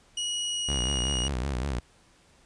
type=tone with pitch glide; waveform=sawtooth; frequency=2907 to 2882 Hz; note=F#7 to F#7; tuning=-31 to -46 cents; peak=-25 dBFS; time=0.17-1.28 s; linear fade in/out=5 ms; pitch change=-15 cents; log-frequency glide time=0.48-0.91 s
type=tone with vibrato; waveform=sawtooth; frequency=65.41 Hz; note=C2; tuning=in tune; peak=-24 dBFS; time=0.68-1.8 s; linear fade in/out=10 ms; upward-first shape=sine; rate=5.3 Hz; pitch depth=170 cents each way
effects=pink hiss -60 dBFS RMS until 2.45 s + resampled to 22050 Hz